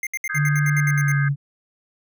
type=tone bursts; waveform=square; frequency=2100 Hz; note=C7; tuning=6 cents sharp; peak=-24 dBFS; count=11; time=0.03-1.118 s; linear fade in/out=2 ms; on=38 ms; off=67 ms
type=chord; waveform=sine; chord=Ab major seventh; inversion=second; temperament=equal; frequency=1244.5 / 1568 / 1661.2 / 2093 Hz; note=Eb6 / G6 / Ab6 / C7; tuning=0 / 0 / 0 / 0 cents; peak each=-33 / -27 / -29 / -33 dBFS; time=0.29-1.29 s; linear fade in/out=10 ms
type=tone with pitch glide; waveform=sine; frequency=146.83 to 141.17 Hz; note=D3 to C#3; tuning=0 to +32 cents; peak=-17 dBFS; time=0.34-1.36 s; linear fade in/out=50 ms; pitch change=-68 cents; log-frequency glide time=0.79-1.21 s
effects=none